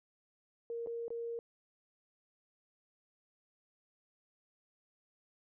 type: tone with dropouts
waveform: sine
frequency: 466.2 Hz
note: A#4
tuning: in tune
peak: -37 dBFS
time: 0.7-1.39 s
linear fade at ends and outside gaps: 1 ms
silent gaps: 0.862-0.871 / 1.081-1.104 s
effects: none